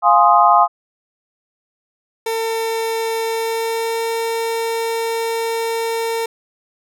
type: chord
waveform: sine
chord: F minor seventh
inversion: none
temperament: equal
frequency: 698.5 / 830.6 / 1046.5 / 1244.5 Hz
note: F5 / Ab5 / C6 / Eb6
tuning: 0 / 0 / 0 / 0 cents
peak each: -14 dBFS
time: 0.02-0.68 s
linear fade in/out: 50 ms
type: tone with pitch glide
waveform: 30% pulse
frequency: 451.8 to 456.3 Hz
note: A4 to A#4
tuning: +46 to -37 cents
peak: -16 dBFS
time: 2.26-6.26 s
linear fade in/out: 5 ms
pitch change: +17 cents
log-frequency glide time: 3.27-4.03 s
effects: none